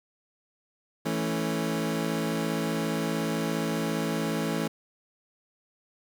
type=chord; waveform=25% pulse; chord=A major; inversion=second; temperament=equal; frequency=164.81 / 220 / 277.2 Hz; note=E3 / A3 / C#4; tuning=0 / 0 / 0 cents; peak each=-27 / -27 / -29 dBFS; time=1.05-4.68 s; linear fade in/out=10 ms; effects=none